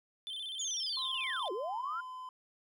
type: tone with vibrato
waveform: triangle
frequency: 3322 Hz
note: G#7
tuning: in tune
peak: -37 dBFS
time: 0.27-1.48 s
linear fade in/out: 0 ms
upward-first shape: square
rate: 16 Hz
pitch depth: 93 cents each way
type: linear two-way sweep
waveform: sine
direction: down then up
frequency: 6920 to 344.8 to 1438 Hz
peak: -35 dBFS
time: 0.59-2.01 s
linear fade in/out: 10 ms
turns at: 1.52 s
type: tone with pitch glide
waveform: triangle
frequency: 1046.5 to 1019.6 Hz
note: C6 to C6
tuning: 0 to -45 cents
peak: -40 dBFS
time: 0.97-2.29 s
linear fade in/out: 2 ms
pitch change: -45 cents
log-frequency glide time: 1.29-1.75 s
effects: none